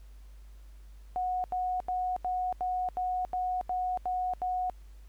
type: tone bursts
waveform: sine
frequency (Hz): 732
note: F#5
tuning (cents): -19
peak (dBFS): -28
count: 10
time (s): 1.16-4.698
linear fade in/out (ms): 0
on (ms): 280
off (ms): 82
effects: added 50 Hz sine -47 dBFS peak until 5.08 s + pink hiss -66 dBFS RMS until 5.08 s